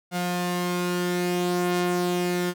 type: tone pair together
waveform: sawtooth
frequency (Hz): 177.8 / 355.3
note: F3 / F4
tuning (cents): +31 / +30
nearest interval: octave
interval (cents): 1199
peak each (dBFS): -22 / -23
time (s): 0.11-2.54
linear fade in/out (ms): 50
effects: none